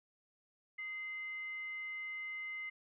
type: tone with frequency modulation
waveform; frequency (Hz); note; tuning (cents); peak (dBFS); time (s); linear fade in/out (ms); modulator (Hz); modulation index
sine; 2072; C7; -17; -40; 0.78-2.7; 10; 835; 0.2
effects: none